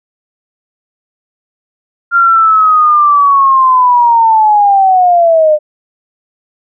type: linear sweep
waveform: sine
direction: down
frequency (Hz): 1396.9 to 597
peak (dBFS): -4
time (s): 2.11-5.59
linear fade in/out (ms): 50
effects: none